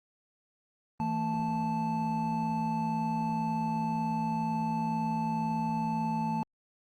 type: tone cluster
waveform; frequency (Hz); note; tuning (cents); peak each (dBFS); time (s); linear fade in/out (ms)
triangle; 162.7 / 224.7 / 876; E3 / A3 / A5; -22 / +37 / -8; -33 / -30 / -30; 1-6.43; 0
effects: Opus 32 kbps